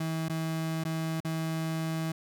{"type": "tone with dropouts", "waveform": "35% pulse", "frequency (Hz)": 161.2, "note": "E3", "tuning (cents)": -38, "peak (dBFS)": -28, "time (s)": [0, 2.12], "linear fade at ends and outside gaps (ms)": 5, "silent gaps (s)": [[0.285, 0.296], [0.839, 0.85], [1.204, 1.247]], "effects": []}